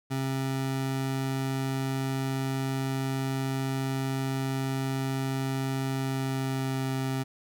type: tone with pitch glide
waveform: 25% pulse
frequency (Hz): 133.9 to 132.74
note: C3 to C3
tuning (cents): +40 to +25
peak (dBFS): -24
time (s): 0.1-7.24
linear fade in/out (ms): 20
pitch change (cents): -15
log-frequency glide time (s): 5.94-6.93
effects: none